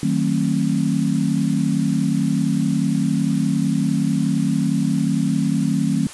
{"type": "chord", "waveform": "sine", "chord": "D# diminished seventh", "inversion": "none", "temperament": "just", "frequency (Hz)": [155.56, 186.68, 224, 268.8], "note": ["D#3", "F#3", "A3", "C4"], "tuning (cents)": [0, 16, 31, 47], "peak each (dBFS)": -22, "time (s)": [0.03, 6.07], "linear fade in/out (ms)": 2, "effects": ["white hiss -37 dBFS RMS until 6.13 s", "resampled to 24000 Hz"]}